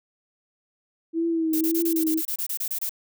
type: tone with vibrato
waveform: sine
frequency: 325.3 Hz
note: E4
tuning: 23 cents flat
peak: -21 dBFS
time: 1.13-2.22 s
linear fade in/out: 50 ms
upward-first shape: triangle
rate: 1.8 Hz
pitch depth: 58 cents each way
type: noise bursts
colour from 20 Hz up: violet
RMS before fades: -28 dBFS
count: 13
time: 1.53-2.894 s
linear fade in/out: 5 ms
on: 80 ms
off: 27 ms
effects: none